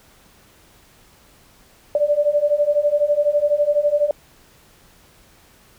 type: beating tone pair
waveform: sine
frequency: 580 / 592 Hz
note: D5 / D5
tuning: -22 / +14 cents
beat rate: 12 Hz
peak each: -19 / -17 dBFS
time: 1.95-4.11 s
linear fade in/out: 2 ms
effects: pink hiss -52 dBFS RMS until 5.78 s